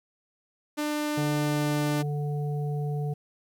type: tone with pitch glide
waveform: sawtooth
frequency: 298.8 to 296.9 Hz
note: D4 to D4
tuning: +30 to +19 cents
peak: -23 dBFS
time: 0.77-2.03 s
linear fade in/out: 20 ms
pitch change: -11 cents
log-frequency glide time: 1.31-1.89 s
type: harmonic tone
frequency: 146.6 Hz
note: D3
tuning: 3 cents flat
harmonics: 1 / 3 / 5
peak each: -27 / -37 / -41 dBFS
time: 1.17-3.14 s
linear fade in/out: 10 ms
effects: 10-bit